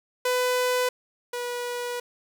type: tone pair in turn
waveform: sawtooth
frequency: 500 / 486.6 Hz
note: B4 / B4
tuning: +21 / -26 cents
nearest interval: unison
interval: 47 cents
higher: first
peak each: -18 / -25 dBFS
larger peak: first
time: 0.25-0.89 / 1.33-2 s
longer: second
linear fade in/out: 5 ms
effects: none